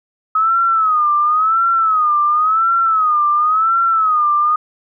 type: tone with vibrato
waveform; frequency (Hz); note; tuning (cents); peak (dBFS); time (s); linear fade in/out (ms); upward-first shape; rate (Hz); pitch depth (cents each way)
sine; 1271; D#6; +36; -11; 0.35-4.56; 5; sine; 0.94; 120
effects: none